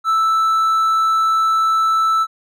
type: tone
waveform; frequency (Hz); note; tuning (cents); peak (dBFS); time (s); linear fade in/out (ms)
triangle; 1318.5; E6; 0; -11; 0.04-2.27; 50
effects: none